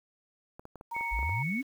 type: clicks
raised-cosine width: 1 ms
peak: -31 dBFS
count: 9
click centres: 0.595 / 0.654 / 0.757 / 0.811 / 0.965 / 1.01 / 1.19 / 1.23 / 1.294 s
type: tone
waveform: sine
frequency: 932.3 Hz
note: A#5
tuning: in tune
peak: -34 dBFS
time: 0.91-1.43 s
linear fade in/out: 10 ms
type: tone with vibrato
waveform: sine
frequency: 2217 Hz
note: C#7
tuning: in tune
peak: -33 dBFS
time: 0.94-1.62 s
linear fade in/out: 20 ms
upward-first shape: triangle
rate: 18 Hz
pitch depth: 11 cents each way
type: exponential sweep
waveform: sine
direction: up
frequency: 46.25 to 288 Hz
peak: -30 dBFS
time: 1.11-1.63 s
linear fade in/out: 20 ms
effects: 9-bit